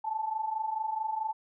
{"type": "tone pair together", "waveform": "sine", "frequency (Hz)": [855.4, 880], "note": ["A5", "A5"], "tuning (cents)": [-49, 0], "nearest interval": "unison", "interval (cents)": 49, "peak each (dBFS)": [-35, -31], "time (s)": [0.04, 1.33], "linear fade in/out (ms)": 10, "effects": []}